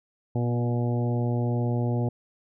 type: harmonic tone with a mistuned harmonic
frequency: 120 Hz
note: B2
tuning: 49 cents flat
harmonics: 1 / 2 / 3 / 4 / 5 / 6 / 7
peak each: -24 / -30 / -34 / -36 / -38 / -40 / -41 dBFS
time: 0.35-2.09 s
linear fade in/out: 5 ms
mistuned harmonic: 2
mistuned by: +15 cents
effects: none